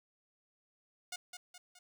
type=tone with echo; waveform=5% pulse; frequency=720 Hz; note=F#5; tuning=47 cents flat; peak=-28 dBFS; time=1.12-1.16 s; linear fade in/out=5 ms; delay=210 ms; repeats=3; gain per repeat=-6 dB; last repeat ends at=1.79 s; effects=none